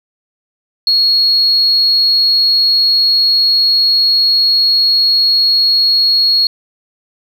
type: tone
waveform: sine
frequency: 4315 Hz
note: C#8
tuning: 47 cents flat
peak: -7 dBFS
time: 0.87-6.47 s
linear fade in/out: 2 ms
effects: tanh soft clip ceiling -3 dBFS + 8-bit